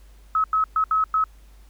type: tone bursts at uneven times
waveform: sine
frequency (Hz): 1285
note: E6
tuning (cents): -45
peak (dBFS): -17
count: 5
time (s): 0.35-0.44 / 0.53-0.64 / 0.76-0.84 / 0.91-1.04 / 1.14-1.24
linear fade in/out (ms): 2
effects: added 50 Hz sine -46 dBFS peak until 1.69 s + pink hiss -59 dBFS RMS until 1.69 s